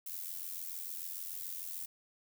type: noise with amplitude modulation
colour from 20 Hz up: violet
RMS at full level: -39 dBFS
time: 0.06-1.86 s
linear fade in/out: 5 ms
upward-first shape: sine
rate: 86.8 Hz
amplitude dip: 70%
effects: none